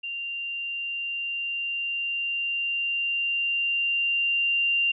sine tone with level ramp, 2780 Hz, F7, 9 cents flat, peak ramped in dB -30 to -20 dBFS, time 0.03-4.92 s, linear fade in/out 10 ms, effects none

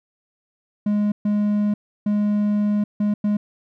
triangle tone bursts at uneven times, 207.7 Hz, G#3, in tune, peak -15 dBFS, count 5, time 0.86-1.12 / 1.25-1.74 / 2.06-2.84 / 3-3.14 / 3.24-3.37 s, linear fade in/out 5 ms, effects none

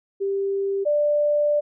sine tone pair in turn, 393.9 / 590.2 Hz, G4 / D5, +8 / +8 cents, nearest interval perfect fifth, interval 700 cents, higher second, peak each -21 / -17 dBFS, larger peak second, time 0.2-0.85 / 0.85-1.61 s, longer second, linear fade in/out 20 ms, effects none

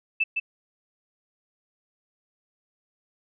sine tone with echo, 2637 Hz, E7, in tune, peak -19 dBFS, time 0.2-0.24 s, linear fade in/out 10 ms, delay 160 ms, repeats 1, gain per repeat -4 dB, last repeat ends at 0.4 s, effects none

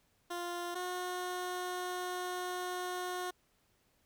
15% pulse tone pair in turn, 349.2 / 361.7 Hz, F4 / F#4, 0 / -39 cents, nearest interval minor second, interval 61 cents, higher second, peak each -31 / -30 dBFS, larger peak second, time 0.3-0.75 / 0.75-3.31 s, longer second, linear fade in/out 10 ms, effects pink hiss -73 dBFS RMS until 4.05 s

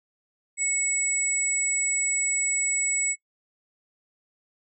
sine tone pair together, 2200 / 7840 Hz, C#7 / B8, -14 / -14 cents, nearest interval octave + minor seventh, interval 2200 cents, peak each -28 / -24 dBFS, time 0.57-3.16 s, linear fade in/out 50 ms, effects noise-tail reverb RT60 0.1 s tail -20 dB re dry

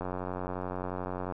click train, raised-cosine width 1 ms, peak -21 dBFS, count 121, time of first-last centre 0.01-1.323 s, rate 91.4 Hz, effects none

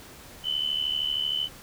sine tone pair together, 2976 / 3049 Hz, F#7 / G7, +9 / -49 cents, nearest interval unison, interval 42 cents, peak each -28 dBFS, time 0.43-1.49 s, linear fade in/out 50 ms, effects pink hiss -47 dBFS RMS until 1.62 s

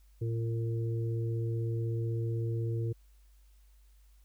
harmonic tone, 114.5 Hz, A#2, 31 cents flat, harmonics 1 / 3 / 4, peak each -30 / -40 / -42 dBFS, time 0.21-2.93 s, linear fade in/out 10 ms, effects added 50 Hz sine -57 dBFS peak until 4.24 s + white hiss -72 dBFS RMS until 4.24 s

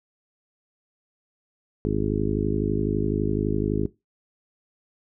harmonic tone with a mistuned harmonic, 51.91 Hz, G#1, in tune, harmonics 1 / 2 / 3 / 4 / 5 / 6 / 7 / 8, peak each -30 / -30 / -30 / -30 / -30 / -30 / -30 / -30 dBFS, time 1.85-3.86 s, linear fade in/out 0 ms, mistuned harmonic 1, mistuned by +16 cents, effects noise-tail reverb RT60 0.2 s tail -18 dB re dry

